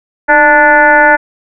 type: tone with frequency modulation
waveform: sine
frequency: 1174.7 Hz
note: D6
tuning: in tune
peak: -3 dBFS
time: 0.28-1.17 s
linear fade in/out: 20 ms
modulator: 289 Hz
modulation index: 2.3
effects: none